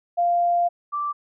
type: tone pair in turn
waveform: sine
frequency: 696 / 1170.5 Hz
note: F5 / D6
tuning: -6 / -6 cents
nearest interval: major sixth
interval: 900 cents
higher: second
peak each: -17 / -23 dBFS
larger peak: first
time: 0.17-0.69 / 0.92-1.13 s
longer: first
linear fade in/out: 20 ms
effects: none